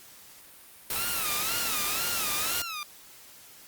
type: noise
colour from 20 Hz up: white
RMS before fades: -30 dBFS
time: 0.9-2.62 s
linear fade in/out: 2 ms
type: tone with vibrato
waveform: 15% pulse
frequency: 1300 Hz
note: E6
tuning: 24 cents flat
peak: -27 dBFS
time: 0.96-2.83 s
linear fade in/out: 0 ms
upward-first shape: sine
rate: 2 Hz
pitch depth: 150 cents each way
effects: white hiss -51 dBFS RMS until 3.67 s + Opus 48 kbps